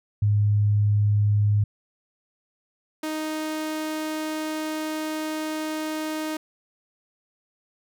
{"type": "tone pair in turn", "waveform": ["sine", "sawtooth"], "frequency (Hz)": [103.83, 311.1], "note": ["G#2", "D#4"], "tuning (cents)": [0, 0], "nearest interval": "octave + perfect fifth", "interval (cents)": 1900, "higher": "second", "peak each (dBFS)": [-17, -23], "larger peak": "first", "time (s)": [[0.22, 1.64], [3.03, 6.37]], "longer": "second", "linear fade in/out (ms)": 5, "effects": []}